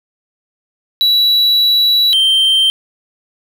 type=tone pair in turn; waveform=triangle; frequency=3924 / 3136 Hz; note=B7 / G7; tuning=-12 / 0 cents; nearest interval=major third; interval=388 cents; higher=first; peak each=-7 dBFS; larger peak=neither; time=1.01-2.13 / 2.13-2.7 s; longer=first; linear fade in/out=0 ms; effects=none